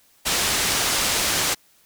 white low-pass noise, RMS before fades -22 dBFS, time 0.25-1.55 s, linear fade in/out 20 ms, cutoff 7800 Hz, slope 12 dB/octave, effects white hiss -58 dBFS RMS until 1.85 s

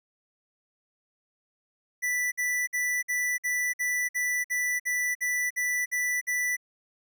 square tone bursts, 1975.5 Hz, B6, in tune, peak -26 dBFS, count 13, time 2.02-6.568 s, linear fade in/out 20 ms, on 300 ms, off 54 ms, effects none

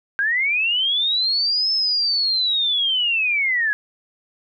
sine linear two-way sweep, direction up then down, 1568 to 5274 to 1651 Hz, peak -17 dBFS, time 0.19-3.73 s, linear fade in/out 0 ms, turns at 1.72 s, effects none

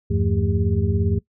sine tone cluster, 82.4 / 99.9 / 170.5 / 221.4 / 400.4 Hz, E2 / G2 / F3 / A3 / G4, 0 / +33 / -41 / +11 / +37 cents, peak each -22 / -21 / -27 / -27 / -28 dBFS, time 0.1-1.19 s, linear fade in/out 10 ms, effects noise-tail reverb RT60 0.1 s tail -20 dB re dry

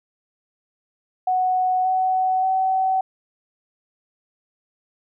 sine tone with pitch steps, 740 / 749 / 758.2 Hz, F#5 / F#5 / F#5, 0 / +21 / +42 cents, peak -17 dBFS, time 1.27-3.01 s, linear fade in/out 5 ms, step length 580 ms, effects none

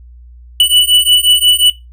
square beating tone pair, 2960 / 2965.6 Hz, F#7 / F#7, 0 / +3 cents, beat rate 5.6 Hz, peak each -10 dBFS, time 0.6-1.7 s, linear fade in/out 2 ms, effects noise-tail reverb RT60 0.2 s tail -17 dB re dry + added 60 Hz sine -34 dBFS peak until 1.92 s

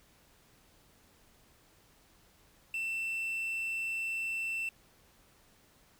triangle tone with quantisation, 2680 Hz, E7, 28 cents sharp, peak -31 dBFS, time 2.74-4.69 s, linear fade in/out 2 ms, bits 9, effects pink hiss -64 dBFS RMS until 5.99 s

